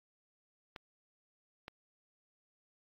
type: clicks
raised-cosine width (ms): 0.3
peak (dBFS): -28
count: 2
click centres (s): 0.762 / 1.681
effects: AAC 48 kbps